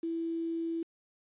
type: tone with quantisation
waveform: sine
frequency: 331 Hz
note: E4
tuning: 7 cents sharp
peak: -31 dBFS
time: 0.03-0.83 s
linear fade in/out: 5 ms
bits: 9
effects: resampled to 8000 Hz